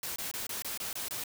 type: noise bursts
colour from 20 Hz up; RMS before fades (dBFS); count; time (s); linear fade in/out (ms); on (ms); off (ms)
white; -37; 8; 0.03-1.238; 2; 130; 24
effects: none

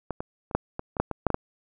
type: clicks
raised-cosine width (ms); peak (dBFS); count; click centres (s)
1; -15 / -17 / -27 / -7 / -17 / -20 / -7 / -15 / -6 / -11 / -10; 11; 0.107 / 0.205 / 0.512 / 0.55 / 0.794 / 0.968 / 1 / 1.113 / 1.267 / 1.303 / 1.344
effects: none

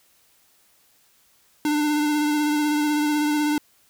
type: tone with vibrato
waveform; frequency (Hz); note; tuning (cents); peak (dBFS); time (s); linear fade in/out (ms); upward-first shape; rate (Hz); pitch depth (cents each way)
square; 298.3; D4; +27; -20; 1.65-3.58; 2; triangle; 16; 27
effects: white hiss -60 dBFS RMS until 3.89 s

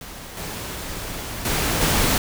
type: noise with level steps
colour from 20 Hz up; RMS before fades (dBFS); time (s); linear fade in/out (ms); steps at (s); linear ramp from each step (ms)
pink; -37 / -31 / -22 / -19; 0.01-2.18; 2; 0.37 / 1.45 / 1.81; 2
effects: none

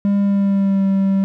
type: tone with pitch glide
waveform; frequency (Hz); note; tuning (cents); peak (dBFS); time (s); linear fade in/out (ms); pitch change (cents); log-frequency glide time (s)
triangle; 200.7 to 194.31; G3 to G3; +41 to -15; -11; 0.05-1.24; 0; -56; 0.19-0.85
effects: none

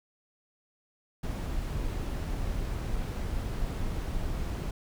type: noise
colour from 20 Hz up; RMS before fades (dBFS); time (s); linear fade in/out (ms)
brown; -32; 1.23-4.71; 5
effects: none

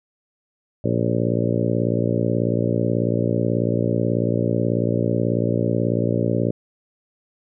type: harmonic tone with a mistuned harmonic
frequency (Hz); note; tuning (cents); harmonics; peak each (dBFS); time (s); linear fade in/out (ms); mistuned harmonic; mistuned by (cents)
58.27; A#1; 0; 2 / 3 / 4 / 5 / 6 / 7 / 8 / 9 / 10; -23 / -25 / -26 / -27 / -28 / -28 / -29 / -30 / -30; 0.84-6.51; 5; 10; -17
effects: none

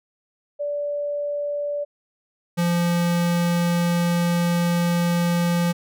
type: tone pair in turn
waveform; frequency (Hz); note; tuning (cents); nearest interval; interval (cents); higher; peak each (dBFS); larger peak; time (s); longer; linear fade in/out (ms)
sine / square; 581 / 172.73; D5 / F3; -19 / -19; octave + major sixth; 2100; first; -23 / -19; second; 0.59-1.85 / 2.57-5.73; second; 20
effects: none

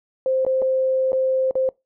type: tone with dropouts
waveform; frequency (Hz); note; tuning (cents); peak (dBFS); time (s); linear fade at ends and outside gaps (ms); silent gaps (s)
sine; 523.3; C5; 0; -17; 0.26-1.69; 1; 0.45-0.465 / 0.619-0.623 / 1.12-1.13 / 1.51-1.554
effects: noise-tail reverb RT60 0.2 s tail -23 dB re dry

